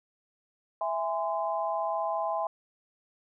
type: chord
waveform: sine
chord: E augmented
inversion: none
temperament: just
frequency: 659.3 / 824.1 / 1030.1 Hz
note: E5 / G#5 / B#5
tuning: 0 / -14 / -27 cents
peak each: -31 / -32 / -33 dBFS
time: 0.81-2.47 s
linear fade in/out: 2 ms
effects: none